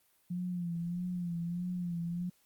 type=tone with vibrato; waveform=sine; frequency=174.61 Hz; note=F3; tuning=in tune; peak=-33 dBFS; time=0.3-2.3 s; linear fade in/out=10 ms; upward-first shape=sine; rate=1.6 Hz; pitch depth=55 cents each way; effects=white hiss -70 dBFS RMS until 2.45 s + Opus 32 kbps